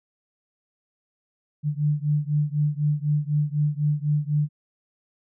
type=beating tone pair; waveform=sine; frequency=146.83 / 150.83 Hz; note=D3 / D3; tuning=0 / +47 cents; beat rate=4 Hz; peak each=-23 / -24 dBFS; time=1.63-4.49 s; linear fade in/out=50 ms; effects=none